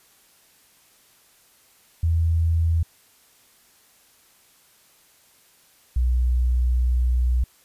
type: tone pair in turn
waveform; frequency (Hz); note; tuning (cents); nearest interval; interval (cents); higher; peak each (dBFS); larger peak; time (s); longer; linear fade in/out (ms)
sine; 82.41 / 61.6; E2 / B1; 0 / -4; perfect fourth; 504; first; -17; neither; 2.03-2.83 / 5.96-7.44; second; 5
effects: white hiss -57 dBFS RMS until 7.64 s + resampled to 32000 Hz